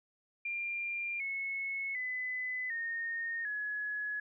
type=tone with pitch steps; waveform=sine; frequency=2390 / 2192 / 2010 / 1842.9 / 1690 Hz; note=D7 / C#7 / B6 / A#6 / G#6; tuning=+30 / -20 / +30 / -20 / +30 cents; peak=-34 dBFS; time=0.45-4.2 s; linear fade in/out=5 ms; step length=750 ms; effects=none